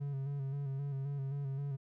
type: tone with vibrato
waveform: triangle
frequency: 138.59 Hz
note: C#3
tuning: in tune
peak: -33 dBFS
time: 0-1.77 s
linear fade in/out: 20 ms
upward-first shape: square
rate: 3.8 Hz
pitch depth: 40 cents each way
effects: none

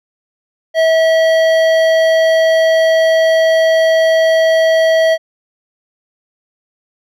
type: tone with hard clipping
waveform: sine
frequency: 647 Hz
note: E5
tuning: 32 cents flat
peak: -10 dBFS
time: 0.74-5.18 s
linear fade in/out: 50 ms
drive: 12 dB
effects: none

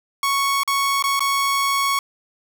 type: tone with dropouts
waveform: sawtooth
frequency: 1108.7 Hz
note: C#6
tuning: in tune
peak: -14 dBFS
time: 0.23-1.99 s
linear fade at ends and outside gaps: 2 ms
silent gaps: 0.634-0.676 / 1.025-1.039 / 1.194-1.205 s
effects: none

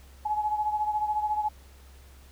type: beating tone pair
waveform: sine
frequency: 845 / 859 Hz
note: G#5 / A5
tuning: +30 / -42 cents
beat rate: 14 Hz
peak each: -26 / -32 dBFS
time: 0.25-1.49 s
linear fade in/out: 10 ms
effects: added 67 Hz sine -49 dBFS peak until 2.31 s + pink hiss -57 dBFS RMS until 2.31 s

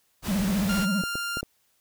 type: noise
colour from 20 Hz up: pink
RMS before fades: -33 dBFS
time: 0.22-0.87 s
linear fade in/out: 50 ms
type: tone with vibrato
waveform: triangle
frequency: 196 Hz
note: G3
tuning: in tune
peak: -21 dBFS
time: 0.28-1.02 s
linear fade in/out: 10 ms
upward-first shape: sine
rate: 15 Hz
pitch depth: 150 cents each way
type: tone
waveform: sawtooth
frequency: 1396.9 Hz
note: F6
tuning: in tune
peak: -25 dBFS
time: 0.69-1.41 s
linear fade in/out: 5 ms
type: clicks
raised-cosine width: 2 ms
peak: -20 dBFS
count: 4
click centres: 1.037 / 1.155 / 1.371 / 1.43 s
effects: white hiss -68 dBFS RMS until 1.8 s

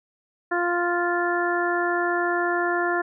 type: harmonic tone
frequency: 349.2 Hz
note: F4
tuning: in tune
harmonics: 1 / 2 / 3 / 4 / 5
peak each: -25 / -27 / -30 / -28 / -28 dBFS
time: 0.51-3.02 s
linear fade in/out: 10 ms
effects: none

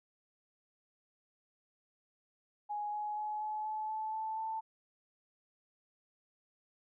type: tone with pitch steps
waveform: sine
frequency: 833 / 840.2 / 847.6 / 854.9 / 862.4 / 869.9 / 877.4 / 885.1 Hz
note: G#5 / G#5 / G#5 / G#5 / A5 / A5 / A5 / A5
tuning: +5 / +20 / +35 / +50 / -35 / -20 / -5 / +10 cents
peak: -35 dBFS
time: 2.69-4.61 s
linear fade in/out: 20 ms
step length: 240 ms
effects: none

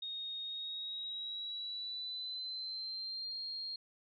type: tone with pitch glide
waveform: sine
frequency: 3722 to 4226 Hz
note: A#7 to C8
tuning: -3 to +16 cents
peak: -39 dBFS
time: 0.02-3.76 s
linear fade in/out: 5 ms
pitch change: +219 cents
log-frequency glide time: 0.44-3.42 s
effects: none

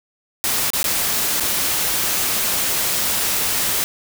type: noise with dropouts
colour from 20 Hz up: white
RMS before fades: -20 dBFS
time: 0.44-3.84 s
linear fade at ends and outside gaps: 0 ms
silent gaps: 0.703-0.734 / 0.829-0.842 / 1.399-1.406 s
effects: none

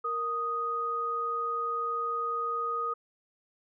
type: tone pair together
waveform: sine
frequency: 466.2 / 1244.6 Hz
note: A#4 / D#6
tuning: 0 / 0 cents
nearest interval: octave + perfect fourth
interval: 1700 cents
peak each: -37 / -29 dBFS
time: 0.04-2.94 s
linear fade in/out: 10 ms
effects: none

